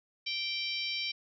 harmonic tone, 780 Hz, G5, 9 cents flat, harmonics 3 / 4 / 5 / 6 / 7, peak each -37 / -38 / -39 / -40 / -40 dBFS, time 0.26-1.12 s, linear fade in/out 10 ms, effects none

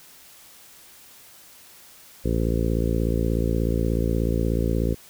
harmonic tone, 56.6 Hz, A1, 50 cents sharp, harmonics 1 / 2 / 3 / 4 / 5 / 6 / 7 / 8 / 9, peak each -24 / -27 / -29 / -30 / -31 / -32 / -32 / -33 / -34 dBFS, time 2.24-4.95 s, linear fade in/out 20 ms, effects white hiss -49 dBFS RMS until 5.09 s

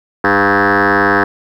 sine tone with frequency modulation, 999 Hz, B5, 20 cents sharp, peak -7 dBFS, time 0.24-1.24 s, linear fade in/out 5 ms, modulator 98.9 Hz, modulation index 7.8, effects tanh soft clip ceiling -6 dBFS + 8-bit

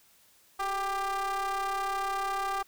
square ring-modulated tone, 200 Hz, G3, 35 cents sharp, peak -27 dBFS, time 0.59-2.63 s, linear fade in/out 10 ms, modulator 983 Hz, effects white hiss -62 dBFS RMS until 2.67 s

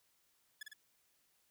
sawtooth tone with echo, 1710 Hz, A6, 50 cents flat, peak -40 dBFS, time 0.61-0.63 s, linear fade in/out 5 ms, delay 52 ms, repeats 2, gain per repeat -3 dB, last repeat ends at 0.734 s, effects white hiss -75 dBFS RMS until 1.5 s

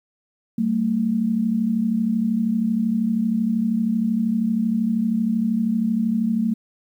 sine tone pair together, 193.29 / 226.1 Hz, G3 / A3, -24 / +47 cents, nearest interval minor third, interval 271 cents, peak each -24 / -19 dBFS, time 0.58-6.54 s, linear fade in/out 5 ms, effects 9-bit

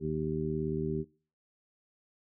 harmonic tone, 77.78 Hz, D#2, in tune, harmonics 1 / 2 / 3 / 4 / 5, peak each -42 / -34 / -37 / -40 / -34 dBFS, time 0-1.05 s, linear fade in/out 50 ms, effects noise-tail reverb RT60 0.4 s tail -21 dB re dry

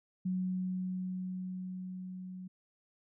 sine tone with level ramp, 184.5 Hz, F#3, 5 cents flat, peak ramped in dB -30 to -42 dBFS, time 0.25-2.48 s, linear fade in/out 10 ms, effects none

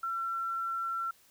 sine tone, 1353 Hz, E6, 45 cents sharp, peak -31 dBFS, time 0.03-1.11 s, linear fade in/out 5 ms, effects white hiss -63 dBFS RMS until 1.3 s

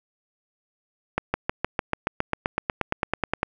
accelerating click train, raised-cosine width 0.5 ms, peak -7 dBFS, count 19, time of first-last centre 1.18-3.431 s, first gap 160 ms, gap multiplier 0.97, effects none

